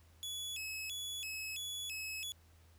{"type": "tone with vibrato", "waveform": "sawtooth", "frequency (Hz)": 2960, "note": "F#7", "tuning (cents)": 0, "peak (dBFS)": -37, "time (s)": [0.23, 2.32], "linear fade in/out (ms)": 0, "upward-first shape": "square", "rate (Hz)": 1.5, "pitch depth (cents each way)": 240, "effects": ["added 82 Hz sine -61 dBFS peak until 2.78 s", "pink hiss -69 dBFS RMS until 2.78 s"]}